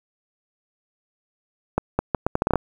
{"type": "accelerating click train", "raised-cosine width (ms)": 1, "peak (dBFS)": -5, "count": 10, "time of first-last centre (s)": [1.78, 2.557], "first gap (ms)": 210, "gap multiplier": 0.75, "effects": ["7-bit"]}